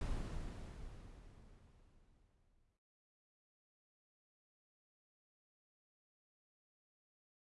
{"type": "noise with exponential decay", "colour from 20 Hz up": "brown", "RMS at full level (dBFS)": -39, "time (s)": [0.01, 2.77], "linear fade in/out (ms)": 2, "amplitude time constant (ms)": 600, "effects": ["noise-tail reverb RT60 0.6 s tail -20 dB re dry", "resampled to 24000 Hz"]}